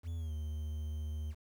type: tone with pitch glide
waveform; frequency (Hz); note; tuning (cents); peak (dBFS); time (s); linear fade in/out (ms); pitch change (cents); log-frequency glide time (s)
triangle; 83.6 to 76.22; E2 to D#2; +25 to -35; -34; 0.03-1.35; 50; -160; 0.16-0.33
effects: 10-bit